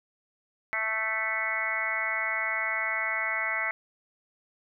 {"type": "harmonic tone", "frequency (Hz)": 220, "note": "A3", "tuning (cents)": 0, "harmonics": [3, 4, 5, 6, 7, 8, 9, 10], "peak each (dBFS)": [-39, -40, -41, -36, -37, -41, -30, -32], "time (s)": [0.73, 3.71], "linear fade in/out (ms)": 0, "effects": []}